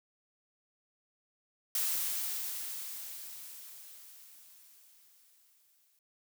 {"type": "noise with exponential decay", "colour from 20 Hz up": "blue", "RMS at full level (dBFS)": -31, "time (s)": [1.75, 5.99], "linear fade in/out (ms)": 2, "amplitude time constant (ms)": 920, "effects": []}